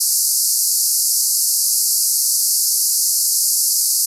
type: band-pass noise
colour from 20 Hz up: white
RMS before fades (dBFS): -17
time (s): 0-4.06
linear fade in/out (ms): 10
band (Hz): 4500 to 13000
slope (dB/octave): 96
effects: none